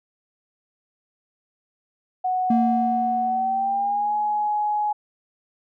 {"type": "tone with pitch glide", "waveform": "sine", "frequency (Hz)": [739, 839.1], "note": ["F#5", "G#5"], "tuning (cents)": [-2, 18], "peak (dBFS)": -20, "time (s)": [2.24, 4.93], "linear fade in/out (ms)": 10, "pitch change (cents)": 220, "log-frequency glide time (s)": [3.21, 4.15]}
{"type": "tone with exponential decay", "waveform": "triangle", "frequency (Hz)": 230.3, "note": "A#3", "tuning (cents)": -21, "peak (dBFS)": -14, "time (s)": [2.5, 4.48], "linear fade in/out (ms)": 5, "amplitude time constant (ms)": 430}
{"effects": []}